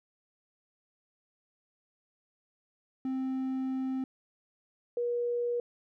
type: tone pair in turn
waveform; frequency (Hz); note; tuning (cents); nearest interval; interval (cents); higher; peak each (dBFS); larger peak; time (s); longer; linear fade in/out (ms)
triangle / sine; 262.2 / 480; C4 / B4; +4 / -49; minor seventh; 1047; second; -28; neither; 3.05-4.04 / 4.97-5.6; first; 2
effects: none